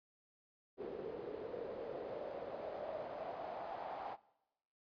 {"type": "noise with band-pass filter sweep", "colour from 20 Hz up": "pink", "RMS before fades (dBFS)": -45, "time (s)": [0.77, 4.17], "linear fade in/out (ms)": 50, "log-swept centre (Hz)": [410, 790], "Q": 4.9, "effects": ["noise-tail reverb RT60 0.9 s tail -21 dB re dry", "resampled to 11025 Hz"]}